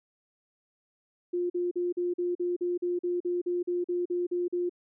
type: tone bursts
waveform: sine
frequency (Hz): 353.2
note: F4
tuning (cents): +20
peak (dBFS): -26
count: 16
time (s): 1.33-4.695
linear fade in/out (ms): 10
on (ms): 170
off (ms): 43
effects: none